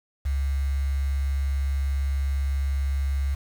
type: tone with quantisation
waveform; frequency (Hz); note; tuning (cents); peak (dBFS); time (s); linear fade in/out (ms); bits
sine; 68.8; C#2; -12; -22; 0.25-3.35; 10; 7
effects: none